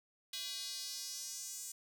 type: tone with high-pass filter sweep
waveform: square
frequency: 224.9 Hz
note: A3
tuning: 38 cents sharp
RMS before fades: -44 dBFS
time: 0.33-1.72 s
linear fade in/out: 5 ms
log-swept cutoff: 3600 to 7400 Hz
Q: 2.7
effects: none